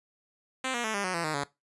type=tone with pitch steps; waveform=5% pulse; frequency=260.6 / 239 / 219.1 / 201 / 184.27 / 168.98 / 154.95 / 142.09 Hz; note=C4 / A#3 / A3 / G3 / F#3 / E3 / D#3 / C#3; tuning=-7 / +43 / -7 / +44 / -7 / +43 / -7 / +43 cents; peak=-18 dBFS; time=0.64-1.44 s; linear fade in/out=5 ms; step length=100 ms; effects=noise-tail reverb RT60 0.2 s tail -19 dB re dry + resampled to 24000 Hz